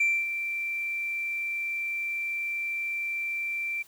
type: tone with ADSR envelope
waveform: sine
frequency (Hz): 2349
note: D7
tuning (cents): 0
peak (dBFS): -18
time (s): 0-3.83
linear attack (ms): 7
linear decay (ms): 250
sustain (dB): -10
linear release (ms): 15
effects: tanh soft clip ceiling -19 dBFS + white hiss -56 dBFS RMS until 3.87 s